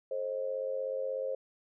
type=tone with amplitude modulation; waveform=sine; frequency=531 Hz; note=C5; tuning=25 cents sharp; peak=-28 dBFS; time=0.11-1.35 s; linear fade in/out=5 ms; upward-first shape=sine; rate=96.5 Hz; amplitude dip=80%; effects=none

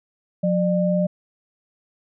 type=tone pair together; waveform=sine; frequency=180 / 600.6 Hz; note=F#3 / D5; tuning=-47 / +39 cents; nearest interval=octave + major sixth; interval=2086 cents; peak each=-19 / -21 dBFS; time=0.43-1.07 s; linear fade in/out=10 ms; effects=none

